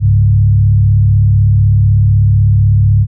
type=tone with frequency modulation; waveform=sine; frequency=102.3 Hz; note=G#2; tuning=26 cents flat; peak=-5 dBFS; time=0-3.07 s; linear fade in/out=50 ms; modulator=36 Hz; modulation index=0.78; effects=none